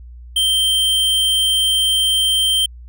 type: tone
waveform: square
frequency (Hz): 3136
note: G7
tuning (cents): 0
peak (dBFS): -14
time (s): 0.36-2.66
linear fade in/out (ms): 5
effects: added 60 Hz sine -34 dBFS peak until 2.88 s